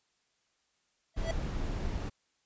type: tone with exponential growth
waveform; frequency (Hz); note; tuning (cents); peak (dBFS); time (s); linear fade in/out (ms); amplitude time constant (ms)
square; 657; E5; -6; -30; 1.14-1.31; 2; 36
type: noise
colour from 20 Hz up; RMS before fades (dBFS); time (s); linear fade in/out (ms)
brown; -34; 1.16-2.1; 20
effects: white hiss -75 dBFS RMS until 2.45 s + resampled to 16000 Hz